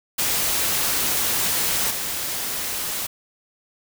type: noise with level steps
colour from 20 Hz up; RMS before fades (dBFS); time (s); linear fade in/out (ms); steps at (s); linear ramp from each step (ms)
white; -22 / -27; 0.18-3.07; 10; 1.9; 10
effects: none